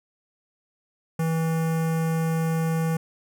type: tone with notch filter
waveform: square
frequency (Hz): 162.6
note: E3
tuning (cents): -23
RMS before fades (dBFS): -24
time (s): 1.19-2.97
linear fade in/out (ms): 5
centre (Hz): 3900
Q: 0.76
effects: none